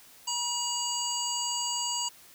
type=harmonic tone with a mistuned harmonic; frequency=962 Hz; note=B5; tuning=46 cents flat; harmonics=1 / 3 / 5 / 7 / 8; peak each=-35 / -35 / -35 / -35 / -35 dBFS; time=0.27-2.09 s; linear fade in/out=10 ms; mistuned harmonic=5; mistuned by=-43 cents; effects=white hiss -54 dBFS RMS until 2.34 s